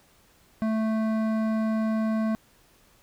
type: tone with hard clipping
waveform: sine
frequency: 220 Hz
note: A3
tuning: in tune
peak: -25 dBFS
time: 0.62-2.35 s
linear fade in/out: 0 ms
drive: 13 dB
effects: pink hiss -60 dBFS RMS until 3.02 s